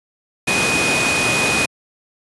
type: tone in noise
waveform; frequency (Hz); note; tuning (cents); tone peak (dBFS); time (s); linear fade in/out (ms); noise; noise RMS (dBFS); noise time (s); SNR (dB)
sine; 2489; D#7; 0; -18; 0.47-1.66; 10; pink; -18; 0.47-1.66; -3
effects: high-pass 150 Hz 12 dB/octave + resampled to 24000 Hz